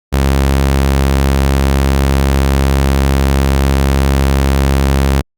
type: tone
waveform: sawtooth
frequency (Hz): 68.1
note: C#2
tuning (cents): -30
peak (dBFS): -5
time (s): 0.12-5.22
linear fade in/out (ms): 20
effects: Opus 48 kbps